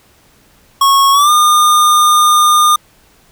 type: tone with pitch glide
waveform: square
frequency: 1100 to 1213.5 Hz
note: C#6 to D#6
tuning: -14 to -44 cents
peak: -7 dBFS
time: 0.81-2.76 s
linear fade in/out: 5 ms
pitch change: +170 cents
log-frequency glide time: 1.12-1.31 s
effects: pink hiss -49 dBFS RMS until 3.31 s